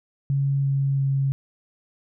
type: tone with pitch steps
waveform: sine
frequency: 138.59 / 137.63 / 136.68 Hz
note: C#3 / C#3 / C#3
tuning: 0 / -12 / -24 cents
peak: -19 dBFS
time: 0.3-1.32 s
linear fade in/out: 0 ms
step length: 340 ms
effects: none